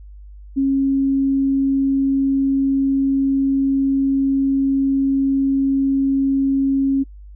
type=tone; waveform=sine; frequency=272.2 Hz; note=C#4; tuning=31 cents flat; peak=-14 dBFS; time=0.56-7.04 s; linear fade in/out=20 ms; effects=noise-tail reverb RT60 0.1 s tail -25 dB re dry + added 50 Hz sine -36 dBFS peak until 7.35 s